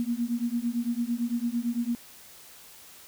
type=beating tone pair; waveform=sine; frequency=232.8 / 241.7 Hz; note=A#3 / B3; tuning=-2 / -37 cents; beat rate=8.9 Hz; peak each=-29 dBFS; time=0-1.95 s; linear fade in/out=0 ms; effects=white hiss -50 dBFS RMS until 3.07 s